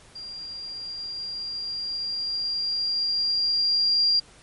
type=tone with level ramp; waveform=sine; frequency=4774 Hz; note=D8; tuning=28 cents sharp; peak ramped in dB=-35 to -17 dBFS; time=0.15-4.2 s; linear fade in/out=10 ms; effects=pink hiss -52 dBFS RMS until 4.42 s + MP3 48 kbps